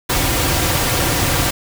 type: noise with comb filter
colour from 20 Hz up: pink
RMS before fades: -17 dBFS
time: 0.09-1.51 s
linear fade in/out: 10 ms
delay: 4.7 ms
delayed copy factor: -0.5
effects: none